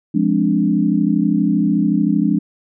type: chord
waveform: sine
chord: D half-diminished seventh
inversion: first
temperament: equal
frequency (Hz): 174.61 / 207.7 / 261.6 / 293.7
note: F3 / Ab3 / C4 / D4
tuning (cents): 0 / 0 / 0 / 0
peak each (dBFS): -19 / -17 / -21 / -18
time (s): 0.14-2.39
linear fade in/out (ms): 10
effects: none